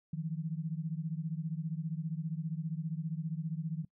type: beating tone pair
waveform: sine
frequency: 155.56 / 170.56 Hz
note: D#3 / F3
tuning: 0 / -41 cents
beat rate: 15 Hz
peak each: -36 / -38 dBFS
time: 0.13-3.85 s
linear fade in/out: 5 ms
effects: noise-tail reverb RT60 0.1 s tail -24 dB re dry